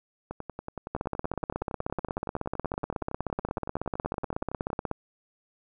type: two click trains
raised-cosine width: 1 ms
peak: -21 / -15 dBFS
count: 48 / 66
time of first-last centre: 0.31-4.703 / 0.95-4.913 s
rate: 10.7 / 16.4 Hz
effects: none